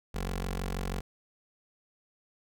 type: tone with notch filter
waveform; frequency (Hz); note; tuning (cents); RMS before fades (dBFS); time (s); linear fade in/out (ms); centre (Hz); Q
15% pulse; 46.25; F#1; 0; -34; 0.14-1.01; 10; 110; 1.2
effects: none